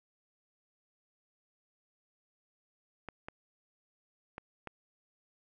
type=clicks; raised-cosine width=0.5 ms; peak=-26 dBFS; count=4; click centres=3.087 / 3.285 / 4.381 / 4.673 s; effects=none